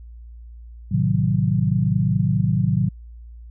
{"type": "chord", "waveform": "sine", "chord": "A diminished seventh", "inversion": "none", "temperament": "equal", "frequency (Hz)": [110, 130.81, 155.56, 185], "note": ["A2", "C3", "Eb3", "Gb3"], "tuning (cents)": [0, 0, 0, 0], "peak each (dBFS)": -22, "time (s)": [0.91, 2.89], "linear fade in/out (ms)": 10, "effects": ["added 58 Hz sine -37 dBFS peak until 3.5 s"]}